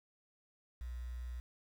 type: tone with quantisation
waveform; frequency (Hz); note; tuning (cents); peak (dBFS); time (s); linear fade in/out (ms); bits
sine; 61; B1; -21; -40; 0.81-1.4; 0; 10
effects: none